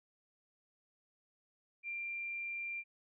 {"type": "tone", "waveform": "sine", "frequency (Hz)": 2376, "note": "D7", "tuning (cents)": 20, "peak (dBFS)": -38, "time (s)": [1.83, 2.84], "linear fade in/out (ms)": 50, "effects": []}